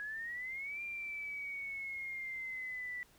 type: exponential two-way sweep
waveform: sine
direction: up then down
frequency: 1661.2 to 2389 to 1962 Hz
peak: -39 dBFS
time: 0-3.03 s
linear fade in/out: 0 ms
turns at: 0.82 s
effects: pink hiss -65 dBFS RMS until 3.18 s